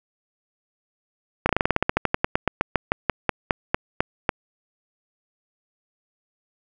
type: slowing click train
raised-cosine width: 0.5 ms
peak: -3 dBFS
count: 25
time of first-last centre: 1.46-4.292 s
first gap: 32 ms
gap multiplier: 1.1
effects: none